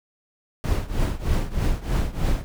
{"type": "noise with tremolo", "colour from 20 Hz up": "brown", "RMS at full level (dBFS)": -19, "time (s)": [0.64, 2.44], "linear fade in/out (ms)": 0, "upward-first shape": "triangle", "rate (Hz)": 3.2, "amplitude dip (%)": 90, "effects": []}